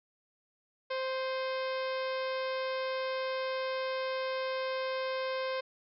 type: harmonic tone with a mistuned harmonic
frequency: 523.3 Hz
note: C5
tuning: in tune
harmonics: 1 / 2 / 3 / 4 / 5 / 6 / 7 / 8 / 9 / 10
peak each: -33 / -39 / -43 / -45 / -47 / -49 / -50 / -51 / -52 / -53 dBFS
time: 0.9-5.61 s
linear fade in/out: 10 ms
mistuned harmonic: 5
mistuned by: -48 cents
effects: none